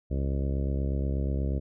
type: harmonic tone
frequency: 68.3 Hz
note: C#2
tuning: 25 cents flat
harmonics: 1 / 2 / 3 / 4 / 5 / 6 / 7 / 8 / 9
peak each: -27 / -33 / -37 / -39 / -41 / -43 / -44 / -45 / -46 dBFS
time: 0.1-1.6 s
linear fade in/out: 20 ms
effects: none